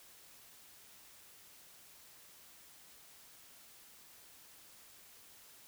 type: silence
effects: white hiss -59 dBFS RMS until 5.67 s